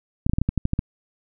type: clicks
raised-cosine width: 5 ms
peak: -8 dBFS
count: 10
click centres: 0.265 / 0.296 / 0.335 / 0.385 / 0.416 / 0.49 / 0.577 / 0.654 / 0.734 / 0.791 s
effects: none